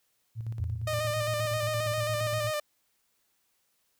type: tone with tremolo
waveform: sine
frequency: 113 Hz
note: A2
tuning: 47 cents sharp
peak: -30 dBFS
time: 0.35-2.52 s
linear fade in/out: 50 ms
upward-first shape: square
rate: 8.6 Hz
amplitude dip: 50%
type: tone with exponential decay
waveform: sine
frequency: 84.7 Hz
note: E2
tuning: 48 cents sharp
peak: -28 dBFS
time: 0.6-1.48 s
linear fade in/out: 0 ms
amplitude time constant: 190 ms
type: tone with vibrato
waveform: sawtooth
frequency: 607 Hz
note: D#5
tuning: 43 cents flat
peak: -25 dBFS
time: 0.87-2.6 s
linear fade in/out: 5 ms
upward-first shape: square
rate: 7.5 Hz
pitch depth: 30 cents each way
effects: white hiss -73 dBFS RMS until 3.99 s